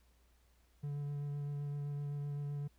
triangle tone with vibrato, 144.2 Hz, D3, 31 cents flat, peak -35 dBFS, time 0.83-2.68 s, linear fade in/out 10 ms, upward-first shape sine, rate 7.8 Hz, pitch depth 13 cents each way, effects added 60 Hz sine -67 dBFS peak until 2.78 s + pink hiss -74 dBFS RMS until 2.78 s

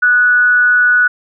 sine tone with frequency modulation, 1473 Hz, F#6, 8 cents flat, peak -7 dBFS, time 0.02-1.08 s, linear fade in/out 10 ms, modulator 242 Hz, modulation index 0.23, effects none

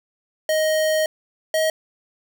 square tone pair in turn, 625 / 633.4 Hz, D#5 / D#5, +8 / +31 cents, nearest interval unison, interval 23 cents, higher second, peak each -18 dBFS, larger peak neither, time 0.49-1.06 / 1.54-1.7 s, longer first, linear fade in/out 2 ms, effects none

